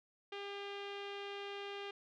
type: tone with low-pass filter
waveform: sawtooth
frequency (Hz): 401.3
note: G4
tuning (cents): +41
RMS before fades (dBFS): -45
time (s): 0.32-1.91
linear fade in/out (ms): 5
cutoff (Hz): 3100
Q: 2.9
effects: none